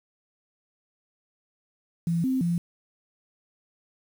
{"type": "tone with pitch steps", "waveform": "sine", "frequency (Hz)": [168.4, 261, 171.7], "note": ["E3", "C4", "F3"], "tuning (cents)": [37, -4, -29], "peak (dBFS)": -22, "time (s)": [2.07, 2.58], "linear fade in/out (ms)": 2, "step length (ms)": 170, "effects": ["8-bit"]}